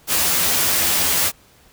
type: noise with comb filter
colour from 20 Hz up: white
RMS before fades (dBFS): -18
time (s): 0.07-1.32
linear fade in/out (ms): 50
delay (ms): 12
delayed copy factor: +0.75
effects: pink hiss -52 dBFS RMS until 1.72 s